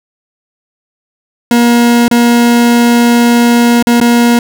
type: tone with dropouts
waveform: 40% pulse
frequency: 237.6 Hz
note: A#3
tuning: 33 cents sharp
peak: -4 dBFS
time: 1.51-4.39 s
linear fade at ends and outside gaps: 2 ms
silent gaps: 2.081-2.112 / 3.826-3.87 / 4.002-4.012 s
effects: none